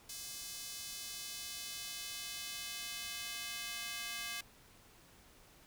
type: tone with high-pass filter sweep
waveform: square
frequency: 233.1 Hz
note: A#3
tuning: in tune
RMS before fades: -44 dBFS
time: 0.09-4.41 s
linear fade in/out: 5 ms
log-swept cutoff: 5300 to 2200 Hz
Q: 0.99
effects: pink hiss -62 dBFS RMS until 5.66 s